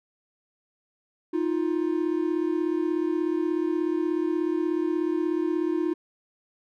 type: tone pair together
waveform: triangle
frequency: 314.5 / 351.1 Hz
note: D#4 / F4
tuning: +19 / +9 cents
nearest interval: major second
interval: 190 cents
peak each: -24 dBFS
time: 1.33-5.94 s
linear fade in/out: 10 ms
effects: none